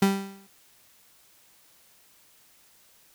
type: tone with exponential decay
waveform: 35% pulse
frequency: 196 Hz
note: G3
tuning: in tune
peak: -14 dBFS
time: 0.02-0.47 s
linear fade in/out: 5 ms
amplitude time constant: 96 ms
effects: white hiss -59 dBFS RMS until 3.14 s